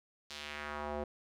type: tone with band-pass filter sweep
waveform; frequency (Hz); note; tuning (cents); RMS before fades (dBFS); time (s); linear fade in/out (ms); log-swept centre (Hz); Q
square; 74; D2; +14; -41; 0.3-1.04; 5; 4500 to 530; 1.5
effects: none